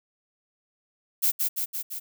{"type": "noise with echo", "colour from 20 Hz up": "violet", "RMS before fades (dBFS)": -22, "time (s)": [1.22, 1.32], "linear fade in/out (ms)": 20, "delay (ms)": 170, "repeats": 4, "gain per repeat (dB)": -3, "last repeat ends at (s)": 2, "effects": []}